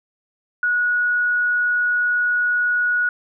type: tone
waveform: sine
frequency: 1459 Hz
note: F#6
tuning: 25 cents flat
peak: -16 dBFS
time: 0.63-3.09 s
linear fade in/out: 2 ms
effects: none